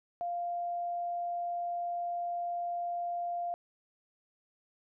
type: tone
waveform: sine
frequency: 697 Hz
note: F5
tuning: 4 cents flat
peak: -32 dBFS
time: 0.21-3.54 s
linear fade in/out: 0 ms
effects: none